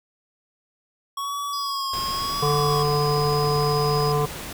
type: tone with vibrato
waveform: square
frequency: 1108.7 Hz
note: C#6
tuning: in tune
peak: -27 dBFS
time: 1.17-2.83 s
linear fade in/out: 5 ms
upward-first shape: sine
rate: 0.92 Hz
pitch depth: 47 cents each way
type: tone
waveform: triangle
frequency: 4978 Hz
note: D#8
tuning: in tune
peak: -29 dBFS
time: 1.53-4.12 s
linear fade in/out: 2 ms
type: noise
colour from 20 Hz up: pink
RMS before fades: -34 dBFS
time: 1.93-4.53 s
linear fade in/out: 5 ms
type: harmonic tone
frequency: 146.83 Hz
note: D3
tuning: in tune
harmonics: 1 / 3 / 5 / 7 / 8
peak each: -23 / -23 / -29 / -27 / -32 dBFS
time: 2.42-4.26 s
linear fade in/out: 10 ms
effects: none